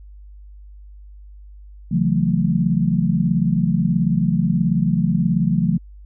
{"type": "chord", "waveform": "sine", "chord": "F# minor seventh", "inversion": "second", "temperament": "just", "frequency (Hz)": [138.75, 166.5, 185, 222], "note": ["C#3", "E3", "F#3", "A3"], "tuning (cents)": [2, 18, 0, 16], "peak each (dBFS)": [-23, -19, -20, -22], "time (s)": [1.91, 5.78], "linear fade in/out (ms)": 10, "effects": ["added 50 Hz sine -38 dBFS peak until 6.05 s"]}